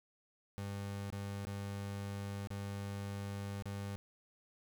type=tone with dropouts; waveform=30% pulse; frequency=100 Hz; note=G2; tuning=35 cents sharp; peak=-37 dBFS; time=0.58-3.96 s; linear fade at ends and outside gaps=0 ms; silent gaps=1.102-1.125 / 1.451-1.47 / 2.472-2.504 / 3.623-3.656 s; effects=none